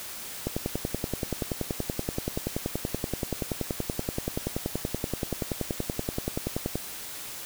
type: click train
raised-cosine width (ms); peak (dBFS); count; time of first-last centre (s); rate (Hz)
2; -14; 67; 0.47-6.756; 10.5
effects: white hiss -39 dBFS RMS until 7.45 s